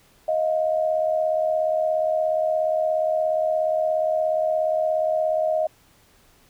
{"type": "tone pair together", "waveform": "sine", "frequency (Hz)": [629, 706], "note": ["D#5", "F5"], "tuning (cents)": [19, 19], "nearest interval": "major second", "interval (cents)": 200, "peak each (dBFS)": [-20, -26], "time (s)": [0.28, 5.67], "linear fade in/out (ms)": 5, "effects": ["pink hiss -57 dBFS RMS until 6.49 s"]}